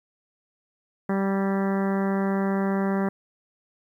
harmonic tone with a mistuned harmonic, 195 Hz, G3, 9 cents flat, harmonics 1 / 2 / 3 / 4 / 5 / 6 / 7 / 8 / 9 / 10, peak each -23 / -29 / -33 / -35 / -37 / -39 / -40 / -41 / -42 / -43 dBFS, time 1.09-3.09 s, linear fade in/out 5 ms, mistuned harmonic 8, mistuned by +30 cents, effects 10-bit

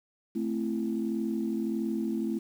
sine chord, A minor, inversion none, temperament equal with one note detuned, 220 / 261.6 / 334.4 Hz, A3 / C4 / E4, 0 / 0 / +25 cents, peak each -30 / -34 / -32 dBFS, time 0.35-2.39 s, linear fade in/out 10 ms, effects tanh soft clip ceiling -19 dBFS + 9-bit

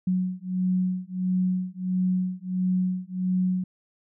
sine beating tone pair, 183.2 / 184.7 Hz, F#3 / F#3, -17 / -3 cents, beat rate 1.5 Hz, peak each -26 dBFS, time 0.07-3.64 s, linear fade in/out 5 ms, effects none

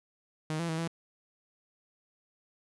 sawtooth tone with pitch steps, 155.9 / 168.7 / 160.8 / 166.3 Hz, D#3 / E3 / E3 / E3, +4 / +40 / -43 / +16 cents, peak -27 dBFS, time 0.5-0.876 s, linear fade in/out 0 ms, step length 94 ms, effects resampled to 24000 Hz

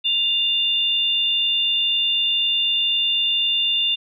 sine tone pair together, 2806 / 3556 Hz, F7 / A7, +8 / +18 cents, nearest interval major third, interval 410 cents, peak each -20 dBFS, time 0.04-3.96 s, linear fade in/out 20 ms, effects none

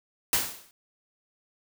white noise with exponential decay, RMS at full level -21 dBFS, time 0.33-0.71 s, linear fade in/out 1 ms, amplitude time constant 81 ms, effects none

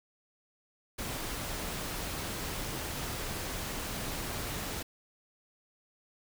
pink noise, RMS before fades -37 dBFS, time 0.98-4.83 s, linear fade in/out 10 ms, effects none

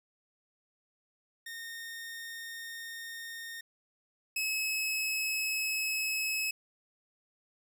sawtooth tone pair in turn, 1838 / 2577 Hz, A#6 / E7, -25 / -40 cents, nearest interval tritone, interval 585 cents, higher second, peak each -37 / -27 dBFS, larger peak second, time 1.46-3.61 / 4.36-6.51 s, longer neither, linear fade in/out 5 ms, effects none

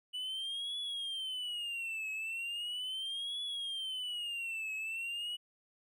triangle tone with vibrato, 2960 Hz, F#7, in tune, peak -35 dBFS, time 0.13-5.37 s, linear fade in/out 20 ms, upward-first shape triangle, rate 0.38 Hz, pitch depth 250 cents each way, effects none

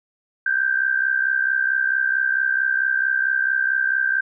sine tone with amplitude modulation, 1568 Hz, G6, in tune, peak -14 dBFS, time 0.46-4.21 s, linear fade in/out 5 ms, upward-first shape sine, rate 64.5 Hz, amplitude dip 75%, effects none

